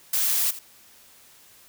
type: noise with echo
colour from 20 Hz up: blue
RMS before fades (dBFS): -23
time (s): 0.13-0.51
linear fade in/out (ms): 5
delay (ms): 81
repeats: 1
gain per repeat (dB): -15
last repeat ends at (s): 0.591
effects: white hiss -53 dBFS RMS until 1.68 s